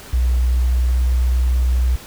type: tone with pitch glide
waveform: sine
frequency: 61.74 to 62.24 Hz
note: B1 to B1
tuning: 0 to +14 cents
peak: -13 dBFS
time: 0.13-1.96 s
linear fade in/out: 5 ms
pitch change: +14 cents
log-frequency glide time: 0.25-1.16 s
effects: pink hiss -38 dBFS RMS until 2.06 s